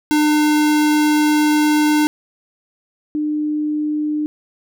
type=tone pair in turn; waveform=square / sine; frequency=301.4 / 301.4 Hz; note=D4 / D4; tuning=+45 / +45 cents; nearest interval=unison; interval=0 cents; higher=neither; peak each=-13 / -17 dBFS; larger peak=first; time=0.11-2.07 / 3.15-4.26 s; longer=first; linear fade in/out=0 ms; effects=none